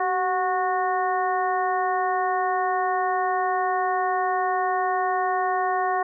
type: harmonic tone with a mistuned harmonic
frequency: 366.6 Hz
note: F#4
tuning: 16 cents flat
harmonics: 1 / 2 / 3 / 4 / 5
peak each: -29 / -23 / -27 / -35 / -32 dBFS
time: 0-6.03 s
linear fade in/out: 5 ms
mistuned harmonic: 1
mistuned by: +64 cents
effects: none